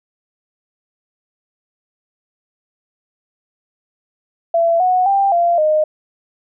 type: tone with pitch steps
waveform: sine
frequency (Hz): 672 / 735 / 790 / 689 / 616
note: E5 / F#5 / G5 / F5 / D#5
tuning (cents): +33 / -12 / +13 / -24 / -17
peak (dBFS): -11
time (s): 4.54-5.84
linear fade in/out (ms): 5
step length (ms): 260
effects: none